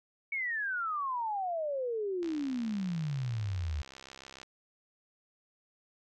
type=exponential sweep; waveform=sine; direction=down; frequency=2252 to 71.8 Hz; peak=-31 dBFS; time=0.32-3.82 s; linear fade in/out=5 ms
type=click train; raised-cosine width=0.2 ms; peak=-30 dBFS; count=148; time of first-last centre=2.23-4.431 s; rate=66.8 Hz
effects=none